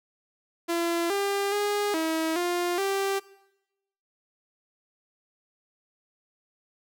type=tone with pitch steps; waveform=sawtooth; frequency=339.5 / 399.1 / 411.3 / 321.6 / 351.7 / 392.1 Hz; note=F4 / G4 / G#4 / E4 / F4 / G4; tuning=-49 / +31 / -17 / -43 / +12 / 0 cents; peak=-21 dBFS; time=0.68-3.2 s; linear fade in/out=20 ms; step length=420 ms; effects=noise-tail reverb RT60 0.9 s tail -20 dB re dry